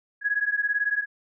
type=beating tone pair; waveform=sine; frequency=1661.2 / 1679.2 Hz; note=G#6 / G#6; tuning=0 / +19 cents; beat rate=18 Hz; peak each=-25 / -26 dBFS; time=0.21-1.06 s; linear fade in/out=50 ms; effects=none